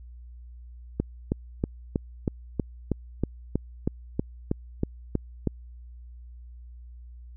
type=click train; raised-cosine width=3 ms; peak=-11 dBFS; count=15; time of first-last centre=1-5.473 s; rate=3.13 Hz; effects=added 60 Hz sine -42 dBFS peak until 7.36 s